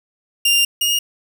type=tone pair in turn; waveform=sawtooth; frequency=2794 / 2851 Hz; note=F7 / F7; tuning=0 / +35 cents; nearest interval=unison; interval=35 cents; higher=second; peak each=-9 / -12 dBFS; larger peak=first; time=0.45-0.65 / 0.81-0.99 s; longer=first; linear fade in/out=5 ms; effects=none